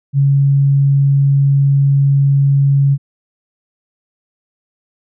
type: tone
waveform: sine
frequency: 139.2 Hz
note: C#3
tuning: 8 cents sharp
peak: -8 dBFS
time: 0.13-2.98 s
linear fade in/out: 50 ms
effects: none